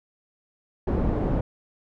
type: low-pass noise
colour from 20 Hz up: pink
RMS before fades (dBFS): -24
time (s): 0.87-1.41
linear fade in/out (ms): 5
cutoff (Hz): 540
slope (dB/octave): 12
effects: none